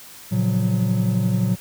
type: chord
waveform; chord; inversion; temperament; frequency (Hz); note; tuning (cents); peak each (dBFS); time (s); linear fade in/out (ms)
triangle; Gb major seventh; first; just; 115.62 / 138.75 / 173.43 / 185; Bb2 / Db3 / F3 / Gb3; -14 / +2 / -12 / 0; -19 / -25 / -25 / -19; 0.31-1.56; 20
effects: white hiss -42 dBFS RMS until 1.6 s